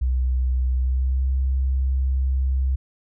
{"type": "tone with pitch glide", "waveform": "sine", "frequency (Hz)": [63.4, 65.75], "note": ["B1", "C2"], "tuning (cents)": [46, 9], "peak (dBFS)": -18, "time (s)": [0.01, 2.76], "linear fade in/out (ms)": 10, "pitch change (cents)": 63, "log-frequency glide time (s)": [0.76, 1.29], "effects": []}